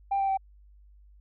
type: tone with pitch steps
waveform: sine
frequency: 791 / 781.9 / 772.9 Hz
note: G5 / G5 / G5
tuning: +15 / -5 / -25 cents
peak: -22 dBFS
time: 0.11-0.374 s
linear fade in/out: 10 ms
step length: 88 ms
effects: tanh soft clip ceiling -21 dBFS + added 50 Hz sine -52 dBFS peak until 1.2 s